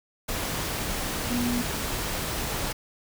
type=tone in noise; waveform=sine; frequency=242.3 Hz; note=B3; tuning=33 cents flat; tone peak=-25 dBFS; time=1.3-1.62 s; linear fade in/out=10 ms; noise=pink; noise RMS=-30 dBFS; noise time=0.28-2.73 s; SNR=+2 dB; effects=none